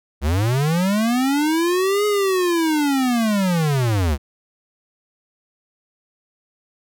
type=linear two-way sweep; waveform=square; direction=up then down; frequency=65.2 to 421.1 to 65.2 Hz; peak=-17 dBFS; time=0.21-4.18 s; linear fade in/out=50 ms; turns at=2.06 s; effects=none